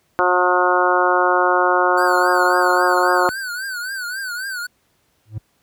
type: harmonic tone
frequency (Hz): 180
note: F#3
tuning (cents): -47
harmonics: 2 / 3 / 4 / 5 / 6 / 7 / 8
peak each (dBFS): -21 / -21 / -21 / -21 / -21 / -21 / -21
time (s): 0.19-3.29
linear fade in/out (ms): 0
type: tone with vibrato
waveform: square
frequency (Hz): 1506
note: F#6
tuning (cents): +30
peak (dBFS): -25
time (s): 1.97-4.67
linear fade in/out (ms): 10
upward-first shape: triangle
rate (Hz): 3.7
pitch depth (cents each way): 130
type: tone with exponential growth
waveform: triangle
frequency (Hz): 107.7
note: A2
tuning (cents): -37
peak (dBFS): -18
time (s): 5.25-5.38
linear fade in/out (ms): 5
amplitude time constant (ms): 27
effects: pink hiss -63 dBFS RMS until 5.62 s + high-pass 60 Hz 12 dB/octave